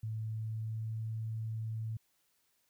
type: tone with pitch glide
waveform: sine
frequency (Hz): 110 to 111.15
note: A2 to A2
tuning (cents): 0 to +18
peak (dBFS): -35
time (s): 0.03-1.97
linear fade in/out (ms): 5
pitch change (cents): +18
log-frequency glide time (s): 0.3-1.04
effects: white hiss -75 dBFS RMS until 2.69 s